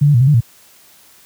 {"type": "tone with pitch steps", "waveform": "sine", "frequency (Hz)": [144.7, 146.5, 118.8, 131.8, 148.7, 116.3], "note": ["D3", "D3", "A#2", "C3", "D3", "A#2"], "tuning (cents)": [-25, -4, 33, 13, 22, -4], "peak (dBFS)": -7, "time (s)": [0.01, 0.406], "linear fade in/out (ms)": 10, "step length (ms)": 66, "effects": ["white hiss -47 dBFS RMS until 1.25 s", "high-pass 60 Hz 12 dB/octave"]}